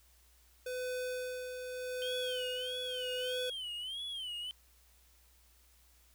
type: tone with tremolo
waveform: square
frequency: 503 Hz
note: B4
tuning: 32 cents sharp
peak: -36 dBFS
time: 0.66-3.5 s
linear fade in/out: 5 ms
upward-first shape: sine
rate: 0.82 Hz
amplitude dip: 45%
type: tone with vibrato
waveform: triangle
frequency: 3116 Hz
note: G7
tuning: 11 cents flat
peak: -37 dBFS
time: 2.02-4.51 s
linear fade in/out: 0 ms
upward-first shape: sine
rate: 1.6 Hz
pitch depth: 150 cents each way
effects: added 60 Hz sine -65 dBFS peak until 6.14 s + white hiss -67 dBFS RMS until 6.14 s